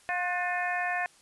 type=harmonic tone with a mistuned harmonic; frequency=356.3 Hz; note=F4; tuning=35 cents sharp; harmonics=2 / 3 / 4 / 5 / 6 / 7; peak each=-31 / -39 / -40 / -31 / -41 / -38 dBFS; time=0.09-1.06 s; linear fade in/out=0 ms; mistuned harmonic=4; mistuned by=+57 cents; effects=white hiss -59 dBFS RMS until 1.21 s + resampled to 24000 Hz